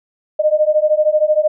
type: beating tone pair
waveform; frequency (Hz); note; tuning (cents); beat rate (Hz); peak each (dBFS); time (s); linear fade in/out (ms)
sine; 605 / 618; D#5 / D#5; -49 / -12; 13; -14; 0.39-1.48; 10
effects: none